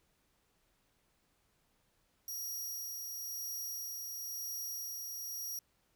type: tone with tremolo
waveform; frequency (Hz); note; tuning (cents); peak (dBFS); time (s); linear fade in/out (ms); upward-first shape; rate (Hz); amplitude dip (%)
20% pulse; 5690; F8; +31; -33; 2.28-5.59; 2; sine; 0.98; 25
effects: pink hiss -75 dBFS RMS until 5.95 s